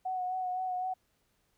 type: tone with vibrato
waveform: sine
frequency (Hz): 738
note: F#5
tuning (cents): -5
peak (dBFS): -31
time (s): 0.05-0.94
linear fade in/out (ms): 10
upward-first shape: sine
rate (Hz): 3.9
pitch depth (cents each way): 25
effects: pink hiss -74 dBFS RMS until 1.57 s